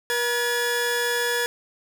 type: tone pair together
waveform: sawtooth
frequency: 479.3 / 1700 Hz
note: A#4 / G#6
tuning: +48 / +40 cents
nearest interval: octave + minor seventh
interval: 2192 cents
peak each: -21 dBFS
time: 0.1-1.46 s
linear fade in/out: 0 ms
effects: 9-bit